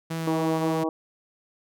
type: tone with vibrato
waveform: sawtooth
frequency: 162.6 Hz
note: E3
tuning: 23 cents flat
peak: -24 dBFS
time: 0.1-0.84 s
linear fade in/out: 10 ms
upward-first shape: triangle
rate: 3.9 Hz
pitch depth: 12 cents each way
type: harmonic tone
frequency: 160 Hz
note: D#3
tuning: 49 cents sharp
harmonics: 2 / 3 / 4 / 5 / 6 / 7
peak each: -26 / -30 / -32 / -34 / -36 / -37 dBFS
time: 0.27-0.89 s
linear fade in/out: 2 ms
effects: none